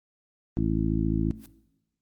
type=harmonic tone; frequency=54.4 Hz; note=A1; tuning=19 cents flat; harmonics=1 / 2 / 3 / 4 / 5 / 6; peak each=-30 / -30 / -30 / -30 / -30 / -30 dBFS; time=0.57-1.31 s; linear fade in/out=0 ms
type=noise with exponential growth; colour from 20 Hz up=white; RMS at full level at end=-46 dBFS; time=1.33-1.46 s; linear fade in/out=2 ms; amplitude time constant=27 ms
effects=noise-tail reverb RT60 0.9 s tail -17 dB re dry + Opus 32 kbps